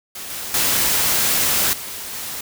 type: noise with level steps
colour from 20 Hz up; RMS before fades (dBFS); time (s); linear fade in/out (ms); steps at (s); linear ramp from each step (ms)
white; -32 / -29 / -18 / -31 / -29; 0.15-2.41; 5; 0.3 / 0.54 / 1.73 / 2.13; 2
effects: none